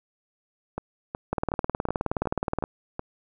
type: two click trains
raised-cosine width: 1 ms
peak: -16 / -11 dBFS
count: 7 / 26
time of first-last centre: 0.78-2.994 / 1.33-2.639 s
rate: 2.71 / 19.1 Hz
effects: none